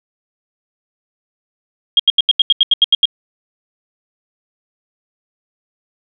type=tone bursts; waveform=sine; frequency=3249 Hz; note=G#7; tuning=39 cents flat; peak=-6 dBFS; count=11; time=1.97-3.055 s; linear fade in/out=2 ms; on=25 ms; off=81 ms; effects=none